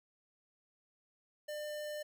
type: tone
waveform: square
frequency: 599 Hz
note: D5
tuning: 34 cents sharp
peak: -40 dBFS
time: 1.48-2.03 s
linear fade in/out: 10 ms
effects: none